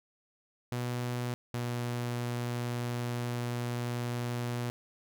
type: tone pair in turn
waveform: sawtooth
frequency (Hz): 122.3 / 120.76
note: B2 / B2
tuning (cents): -16 / -38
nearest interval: unison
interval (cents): 22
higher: first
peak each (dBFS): -28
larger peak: neither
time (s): 0.72-1.34 / 1.54-4.7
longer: second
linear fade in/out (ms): 0
effects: none